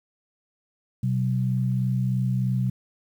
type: tone pair together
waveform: sine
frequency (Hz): 126.81 / 190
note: B2 / F#3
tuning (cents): +46 / +46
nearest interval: perfect fifth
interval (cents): 700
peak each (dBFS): -22 / -27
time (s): 1.03-2.7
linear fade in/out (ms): 5
effects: 9-bit